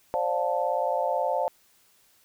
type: chord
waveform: sine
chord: D minor seventh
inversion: third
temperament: just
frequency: 528.6 / 587.3 / 704.8 / 881 Hz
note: C5 / D5 / F5 / A5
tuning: +18 / 0 / +16 / +2 cents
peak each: -29 dBFS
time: 0.14-1.48 s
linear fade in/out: 0 ms
effects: white hiss -62 dBFS RMS until 2.24 s